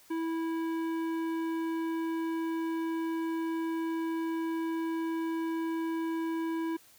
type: tone with tanh clipping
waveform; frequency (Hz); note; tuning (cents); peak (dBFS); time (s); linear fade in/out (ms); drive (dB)
triangle; 327.6; E4; -11; -32; 0.1-6.77; 10; 18
effects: white hiss -59 dBFS RMS until 6.98 s